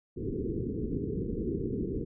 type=low-pass noise; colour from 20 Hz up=white; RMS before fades=-33 dBFS; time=0.16-2.05 s; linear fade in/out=20 ms; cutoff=450 Hz; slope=96 dB/octave; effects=none